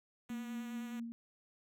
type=tone with vibrato; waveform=5% pulse; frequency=243.5 Hz; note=B3; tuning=24 cents flat; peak=-40 dBFS; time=0.29-1 s; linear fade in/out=5 ms; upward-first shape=square; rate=9.6 Hz; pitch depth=15 cents each way
type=tone with tremolo; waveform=sine; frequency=232.1 Hz; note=A#3; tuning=7 cents flat; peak=-38 dBFS; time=0.3-1.12 s; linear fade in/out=0 ms; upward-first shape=sine; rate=4.7 Hz; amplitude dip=40%
effects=none